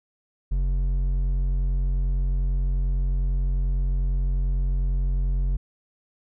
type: tone with hard clipping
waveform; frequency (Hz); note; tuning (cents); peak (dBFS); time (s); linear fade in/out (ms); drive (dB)
sine; 45.62; F#1; -24; -22; 0.51-5.57; 10; 6
effects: none